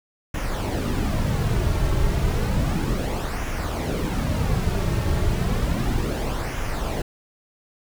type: noise with flanger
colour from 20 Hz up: brown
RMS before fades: -23 dBFS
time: 0.34-7.02 s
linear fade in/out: 5 ms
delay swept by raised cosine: 0.23 to 4.13 ms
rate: 0.32 Hz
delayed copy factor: -0.55
effects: none